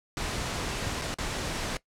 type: noise with dropouts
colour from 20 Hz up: pink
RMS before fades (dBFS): -32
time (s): 0.17-1.77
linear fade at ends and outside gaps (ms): 1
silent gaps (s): 1.015-1.019 / 1.142-1.185
effects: noise-tail reverb RT60 0.1 s tail -19 dB re dry + low-pass 8000 Hz 12 dB/octave